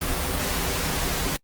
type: noise with comb filter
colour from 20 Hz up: pink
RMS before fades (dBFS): -26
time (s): 0.01-1.37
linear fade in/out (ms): 10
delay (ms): 9.2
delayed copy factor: -0.6
effects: noise-tail reverb RT60 0.1 s tail -26 dB re dry + Opus 32 kbps